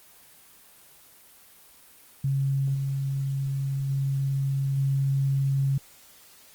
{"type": "tone with level steps", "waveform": "sine", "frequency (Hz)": 136.8, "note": "C#3", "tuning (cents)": -23, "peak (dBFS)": [-22, -25, -23, -21], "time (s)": [2.24, 5.78], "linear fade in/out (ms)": 5, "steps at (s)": [2.74, 3.89, 4.77], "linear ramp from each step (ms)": 10, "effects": ["white hiss -53 dBFS RMS until 6.54 s", "Opus 24 kbps"]}